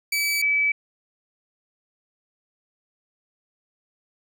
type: tone pair in turn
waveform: sawtooth / sine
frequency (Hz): 2297 / 2297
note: D7 / D7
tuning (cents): -39 / -39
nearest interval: unison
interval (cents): 0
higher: neither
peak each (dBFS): -18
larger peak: neither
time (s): 0.12-0.42 / 0.42-0.72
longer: neither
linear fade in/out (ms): 5
effects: none